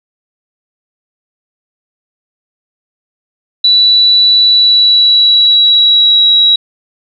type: tone with pitch glide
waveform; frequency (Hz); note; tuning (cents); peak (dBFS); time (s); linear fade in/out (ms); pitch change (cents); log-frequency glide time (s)
sine; 3951 to 3870; B7 to B7; 0 to -36; -4; 3.64-6.56; 5; -36; 4.45-6.28
effects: none